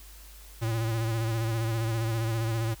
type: tone with vibrato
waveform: square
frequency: 113.2 Hz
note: A2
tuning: 50 cents sharp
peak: -27 dBFS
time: 0.61-2.75 s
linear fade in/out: 20 ms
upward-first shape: sine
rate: 15 Hz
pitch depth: 46 cents each way
effects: added 50 Hz sine -47 dBFS peak until 2.8 s + white hiss -52 dBFS RMS until 2.8 s